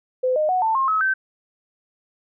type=tone with pitch steps; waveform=sine; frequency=510 / 613.5 / 738.1 / 888 / 1068.2 / 1285.1 / 1546 Hz; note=C5 / D#5 / F#5 / A5 / C6 / E6 / G6; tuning=-44 / -25 / -4 / +16 / +36 / -44 / -24 cents; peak=-17 dBFS; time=0.23-1.14 s; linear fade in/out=10 ms; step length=130 ms; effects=none